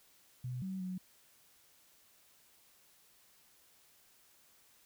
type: tone with pitch steps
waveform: sine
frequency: 125.6 / 189.6 / 184.5 Hz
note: B2 / F#3 / F#3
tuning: +30 / +43 / -5 cents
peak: -37 dBFS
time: 0.44-0.98 s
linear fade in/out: 5 ms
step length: 180 ms
effects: white hiss -66 dBFS RMS until 4.85 s